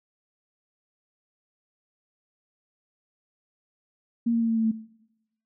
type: tone with pitch steps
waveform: sine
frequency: 233.1 / 230.8 / 228.6 / 226.3 / 224.1 / 221.9 Hz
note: A#3 / A#3 / A#3 / A3 / A3 / A3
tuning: 0 / -17 / -34 / +49 / +32 / +15 cents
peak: -20 dBFS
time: 4.26-4.716 s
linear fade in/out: 10 ms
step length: 76 ms
effects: noise-tail reverb RT60 0.9 s tail -19 dB re dry